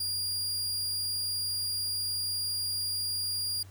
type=tone; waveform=sawtooth; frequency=4813 Hz; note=D8; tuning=42 cents sharp; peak=-27 dBFS; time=0-3.63 s; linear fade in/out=5 ms; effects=added 95 Hz sine -47 dBFS peak until 3.7 s + pink hiss -58 dBFS RMS until 3.7 s